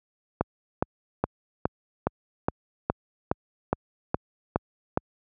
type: click train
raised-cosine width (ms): 1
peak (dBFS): -8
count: 12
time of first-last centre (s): 0.41-4.974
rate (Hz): 2.41
effects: high-pass 60 Hz 12 dB/octave